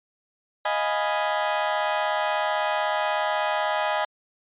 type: chord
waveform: 30% pulse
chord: F half-diminished seventh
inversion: third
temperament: equal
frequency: 622.3 / 698.5 / 830.6 / 987.8 Hz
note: Eb5 / F5 / Ab5 / Cb6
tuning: 0 / 0 / 0 / 0 cents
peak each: -24 / -30 / -24 / -27 dBFS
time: 0.65-4.05 s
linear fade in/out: 5 ms
effects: resampled to 8000 Hz